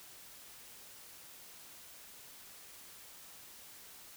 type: silence
effects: white hiss -54 dBFS RMS until 4.16 s